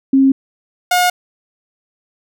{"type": "tone pair in turn", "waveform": ["sine", "sawtooth"], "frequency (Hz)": [269.2, 718.7], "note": ["C4", "F5"], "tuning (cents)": [49, 49], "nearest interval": "octave + perfect fourth", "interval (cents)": 1700, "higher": "second", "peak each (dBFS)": -7, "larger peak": "neither", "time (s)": [[0.13, 0.32], [0.91, 1.1]], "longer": "neither", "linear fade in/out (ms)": 5, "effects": []}